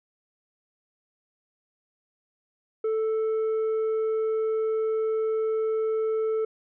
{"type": "tone with tanh clipping", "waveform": "sine", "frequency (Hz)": 440, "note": "A4", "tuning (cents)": 0, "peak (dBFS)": -24, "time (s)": [2.84, 6.45], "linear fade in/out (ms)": 5, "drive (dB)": 4, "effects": []}